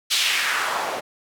white noise with band-pass filter sweep, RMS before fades -23 dBFS, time 0.1-1.01 s, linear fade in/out 20 ms, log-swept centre 3900 to 560 Hz, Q 1.8, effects none

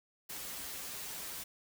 white noise with comb filter, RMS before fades -43 dBFS, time 0.29-1.44 s, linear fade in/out 10 ms, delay 8.7 ms, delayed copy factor -0.6, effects none

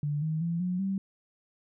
sine tone with pitch steps, 146.83 / 157.37 / 168.66 / 180.77 / 193.74 Hz, D3 / D#3 / E3 / F#3 / G3, 0 / +20 / +40 / -40 / -20 cents, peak -27 dBFS, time 0.03-0.98 s, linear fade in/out 2 ms, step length 190 ms, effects none

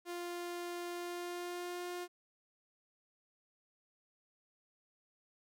sawtooth tone with pitch glide, 349.4 to 354.7 Hz, F4 to F4, +1 to +27 cents, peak -36 dBFS, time 0.05-2.08 s, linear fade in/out 50 ms, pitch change +26 cents, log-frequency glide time 0.91-1.87 s, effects none

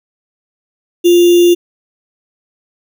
sine tone with sample-and-hold, 349.2 Hz, F4, in tune, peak -4 dBFS, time 1.04-1.55 s, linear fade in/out 20 ms, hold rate 3150 Hz, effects none

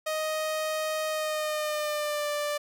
sawtooth tone with pitch glide, 624 to 589.3 Hz, D#5 to D5, +5 to +6 cents, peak -24 dBFS, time 0.06-2.58 s, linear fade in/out 10 ms, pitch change -99 cents, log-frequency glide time 1.08-2.3 s, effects none

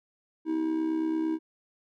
triangle tone with amplitude modulation, 319.5 Hz, D#4, 46 cents sharp, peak -21 dBFS, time 0.45-1.39 s, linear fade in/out 50 ms, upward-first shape sine, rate 68.8 Hz, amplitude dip 60%, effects none

